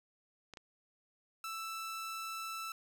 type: clicks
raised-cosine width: 0.2 ms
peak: -31 dBFS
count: 2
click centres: 0.537 / 0.572 s
type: tone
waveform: sawtooth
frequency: 1323 Hz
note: E6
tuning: 6 cents sharp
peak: -36 dBFS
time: 1.44-2.72 s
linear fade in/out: 2 ms
effects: none